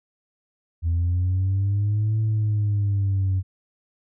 sine linear two-way sweep, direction up then down, 82.41 to 110 to 93.4 Hz, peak -17 dBFS, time 0.82-3.43 s, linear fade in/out 50 ms, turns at 2.2 s, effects tanh soft clip ceiling -17 dBFS

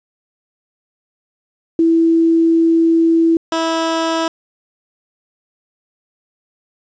sine / 15% pulse tone pair in turn, 329.6 / 326.8 Hz, E4 / E4, 0 / -15 cents, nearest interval unison, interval 15 cents, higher first, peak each -9 dBFS, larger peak neither, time 1.79-3.37 / 3.52-4.28 s, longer first, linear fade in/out 2 ms, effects resampled to 16000 Hz + 8-bit

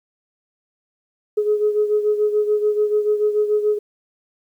sine beating tone pair, 420 / 426.9 Hz, G#4 / G#4, +19 / +48 cents, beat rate 6.9 Hz, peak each -16 / -22 dBFS, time 1.37-3.79 s, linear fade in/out 10 ms, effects tanh soft clip ceiling -8 dBFS + 9-bit

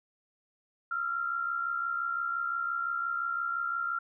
sine tone pair together, 1319.2 / 1385 Hz, E6 / F6, +1 / -15 cents, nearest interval minor second, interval 84 cents, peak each -37 / -30 dBFS, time 0.91-3.99 s, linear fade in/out 5 ms, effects none

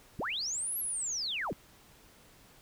sine linear two-way sweep, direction up then down, 77.78 to 11700 to 77.78 Hz, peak -32 dBFS, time 0.19-1.53 s, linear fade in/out 0 ms, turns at 0.78 s, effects pink hiss -59 dBFS RMS until 2.61 s

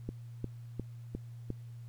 click train, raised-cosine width 3 ms, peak -23 dBFS, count 5, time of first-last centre 0.09-1.503 s, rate 2.83 Hz, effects added 118 Hz sine -44 dBFS peak until 1.88 s + pink hiss -68 dBFS RMS until 1.88 s

